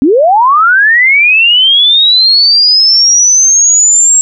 sine linear sweep, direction up, 246.9 to 7610 Hz, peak -3 dBFS, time 0.02-4.21 s, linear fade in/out 0 ms, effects none

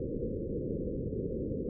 white low-pass noise, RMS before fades -35 dBFS, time 0-1.69 s, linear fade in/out 2 ms, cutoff 520 Hz, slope 96 dB/octave, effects none

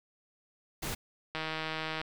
pink noise, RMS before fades -36 dBFS, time 0.82-0.95 s, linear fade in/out 10 ms
click train, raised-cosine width 0.3 ms, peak -19 dBFS, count 106, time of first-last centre 1.35-2.015 s, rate 158 Hz
effects none

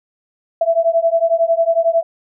sine beating tone pair, 659.3 / 670.3 Hz, E5 / E5, 0 / +29 cents, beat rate 11 Hz, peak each -15 dBFS, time 0.61-2.03 s, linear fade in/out 5 ms, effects none

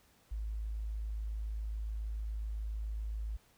sine tone, 53.6 Hz, A1, 45 cents flat, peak -35 dBFS, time 0.31-3.37 s, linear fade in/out 10 ms, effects pink hiss -67 dBFS RMS until 3.57 s

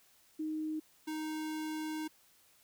sine / square tone pair in turn, 311.1 / 311.1 Hz, D#4 / D#4, 0 / 0 cents, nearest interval unison, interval 0 cents, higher neither, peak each -34 / -37 dBFS, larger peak first, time 0.39-0.8 / 1.07-2.08 s, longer second, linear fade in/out 10 ms, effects white hiss -66 dBFS RMS until 2.63 s

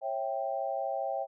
sine chord, C# diminished, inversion none, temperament equal with one note detuned, 546.4 / 659.3 / 784 Hz, C#5 / E5 / G5, -25 / 0 / 0 cents, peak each -35 / -35 / -34 dBFS, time 0.01-1.27 s, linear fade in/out 50 ms, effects none

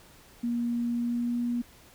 sine tone with pitch glide, 237.4 to 240 Hz, A#3 to B3, +32 to -49 cents, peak -26 dBFS, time 0.43-1.62 s, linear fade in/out 10 ms, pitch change +19 cents, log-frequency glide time 0.93-1.39 s, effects pink hiss -55 dBFS RMS until 1.94 s

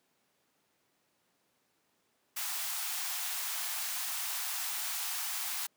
white high-pass noise, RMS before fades -36 dBFS, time 2.36-5.67 s, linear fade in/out 10 ms, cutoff 680 Hz, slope 96 dB/octave, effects pink hiss -74 dBFS RMS until 5.76 s + high-pass 200 Hz 12 dB/octave

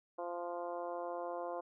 harmonic tone with a mistuned harmonic, 173.8 Hz, F3, 8 cents flat, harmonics 2 / 3 / 4 / 5 / 6 / 7 / 8, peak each -46 / -42 / -43 / -49 / -47 / -58 / -59 dBFS, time 0.18-1.61 s, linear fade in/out 10 ms, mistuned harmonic 8, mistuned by +20 cents, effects none

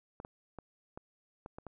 clicks, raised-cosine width 1 ms, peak -30 dBFS, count 7, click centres 0.201 / 0.249 / 0.587 / 0.975 / 1.461 / 1.585 / 1.667 s, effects none

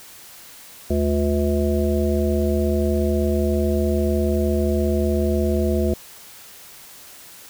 harmonic tone with a mistuned harmonic, 71.6 Hz, D2, 43 cents flat, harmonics 1 / 3 / 5 / 7 / 9, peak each -21 / -23 / -23 / -28 / -27 dBFS, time 0.9-5.94 s, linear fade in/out 5 ms, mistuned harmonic 1, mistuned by +130 cents, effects white hiss -43 dBFS RMS until 7.49 s

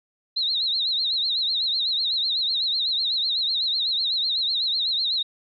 sine tone with vibrato, 3951 Hz, B7, in tune, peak -21 dBFS, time 0.36-5.23 s, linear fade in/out 10 ms, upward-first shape triangle, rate 8 Hz, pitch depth 160 cents each way, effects none

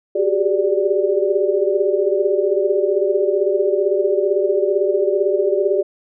sine tone cluster, 373 / 395.3 / 410.9 / 587 Hz, F#4 / G4 / G#4 / D5, +14 / +15 / -18 / -1 cents, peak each -20 dBFS, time 0.15-5.83 s, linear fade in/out 10 ms, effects none

